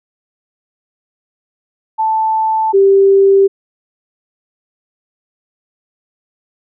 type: tone pair in turn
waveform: sine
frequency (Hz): 880 / 392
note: A5 / G4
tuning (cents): 0 / 0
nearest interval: octave + major second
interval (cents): 1400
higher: first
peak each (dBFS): -11 / -5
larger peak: second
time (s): 1.98-2.73 / 2.73-3.48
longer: neither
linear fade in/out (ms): 20
effects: none